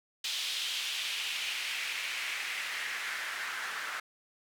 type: noise with band-pass filter sweep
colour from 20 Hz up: white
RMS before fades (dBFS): -36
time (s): 0.24-4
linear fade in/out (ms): 5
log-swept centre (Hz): 3500 to 1500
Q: 2.4
effects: none